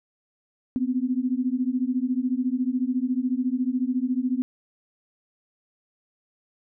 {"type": "beating tone pair", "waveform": "sine", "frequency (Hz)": [246.9, 260.9], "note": ["B3", "C4"], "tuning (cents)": [0, -5], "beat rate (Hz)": 14, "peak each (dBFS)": -25, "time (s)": [0.76, 4.42], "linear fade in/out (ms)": 0, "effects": []}